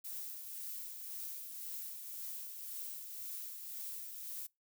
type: noise with tremolo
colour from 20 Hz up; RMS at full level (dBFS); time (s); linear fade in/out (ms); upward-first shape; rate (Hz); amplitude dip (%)
violet; -43; 0.04-4.47; 10; triangle; 1.9; 45
effects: noise-tail reverb RT60 0.2 s tail -24 dB re dry